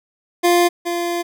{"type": "tone pair in turn", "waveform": "25% pulse", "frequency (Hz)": [349.2, 345.6], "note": ["F4", "F4"], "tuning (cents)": [0, -18], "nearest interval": "unison", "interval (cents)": 18, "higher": "first", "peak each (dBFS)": [-8, -16], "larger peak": "first", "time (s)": [[0.43, 0.69], [0.85, 1.23]], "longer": "second", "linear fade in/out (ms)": 20, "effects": []}